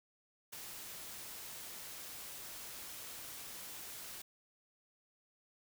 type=noise with ADSR envelope; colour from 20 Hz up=white; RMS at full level=-44 dBFS; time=0.52-4.22 s; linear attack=16 ms; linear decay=4 ms; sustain=-4 dB; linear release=6 ms; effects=none